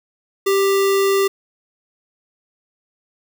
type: tone with sample-and-hold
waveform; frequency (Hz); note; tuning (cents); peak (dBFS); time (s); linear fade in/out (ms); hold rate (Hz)
sine; 392; G4; 0; -13; 0.46-1.28; 10; 1575
effects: none

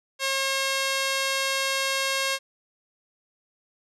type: tone with band-pass filter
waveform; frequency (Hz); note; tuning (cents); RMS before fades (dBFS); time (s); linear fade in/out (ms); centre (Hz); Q
sawtooth; 540; C#5; -45; -26; 0.19-2.39; 50; 4000; 0.69
effects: resampled to 32000 Hz

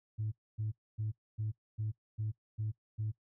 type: tone bursts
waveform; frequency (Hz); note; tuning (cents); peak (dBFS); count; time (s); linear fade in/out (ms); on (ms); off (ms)
sine; 108; A2; -32; -32; 8; 0.18-3.12; 20; 140; 260
effects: noise-tail reverb RT60 0.1 s tail -19 dB re dry + tanh soft clip ceiling -29 dBFS

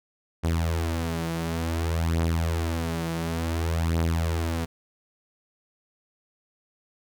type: beating tone pair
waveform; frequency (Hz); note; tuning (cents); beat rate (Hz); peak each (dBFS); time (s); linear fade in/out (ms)
sawtooth; 82.41 / 82.97; E2 / E2; 0 / +12; 0.56; -22 / -25; 0.43-4.66; 20
effects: none

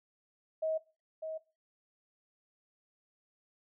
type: tone with echo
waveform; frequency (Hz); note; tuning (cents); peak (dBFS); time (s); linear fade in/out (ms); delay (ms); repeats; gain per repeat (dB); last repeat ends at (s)
sine; 635; D#5; +35; -30; 0.62-0.78; 10; 600; 1; -7; 1.38
effects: noise-tail reverb RT60 0.3 s tail -18 dB re dry

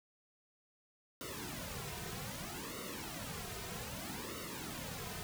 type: noise with flanger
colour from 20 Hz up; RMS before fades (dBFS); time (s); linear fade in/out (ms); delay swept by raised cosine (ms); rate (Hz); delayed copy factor
pink; -44; 1.21-5.23; 0; 1.2 to 3.6; 0.63; -0.95
effects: none

